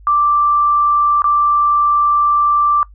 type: tone with dropouts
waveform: sine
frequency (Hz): 1174.7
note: D6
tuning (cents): 0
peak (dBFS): -10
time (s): 0.07-2.83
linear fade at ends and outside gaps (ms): 1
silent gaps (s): 1.22-1.242
effects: noise-tail reverb RT60 0.1 s tail -19 dB re dry + added 50 Hz sine -38 dBFS peak until 2.94 s